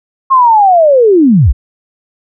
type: linear sweep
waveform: sine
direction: down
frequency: 1086 to 41.2 Hz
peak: -3 dBFS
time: 0.3-1.53 s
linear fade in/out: 20 ms
effects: none